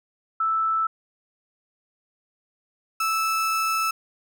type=tone pair in turn; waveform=sine / 35% pulse; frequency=1318 / 1312.8 Hz; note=E6 / E6; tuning=-1 / -8 cents; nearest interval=unison; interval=7 cents; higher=first; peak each=-20 dBFS; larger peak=neither; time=0.4-0.87 / 3-3.91 s; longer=second; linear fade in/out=5 ms; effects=none